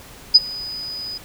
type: tone with ADSR envelope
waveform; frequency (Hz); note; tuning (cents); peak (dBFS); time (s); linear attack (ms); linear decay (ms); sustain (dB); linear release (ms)
sine; 4978; D#8; 0; -3; 0.34-1.18; 15; 31; -24; 9
effects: pink hiss -42 dBFS RMS until 1.24 s